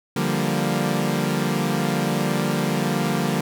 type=chord; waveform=sawtooth; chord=G minor seventh; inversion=second; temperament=equal; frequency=146.83 / 174.61 / 196 / 233.1 Hz; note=D3 / F3 / G3 / Bb3; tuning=0 / 0 / 0 / 0 cents; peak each=-22 dBFS; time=0.16-3.41 s; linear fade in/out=5 ms; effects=none